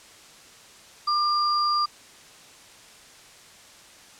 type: tone pair together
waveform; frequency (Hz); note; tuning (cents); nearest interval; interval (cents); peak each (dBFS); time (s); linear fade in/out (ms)
sine; 1195 / 4775; D6 / D8; +30 / +28; 2 octaves; 2398; -21 / -27; 1.07-1.86; 10
effects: white hiss -49 dBFS RMS until 4.19 s + low-pass 8000 Hz 12 dB/octave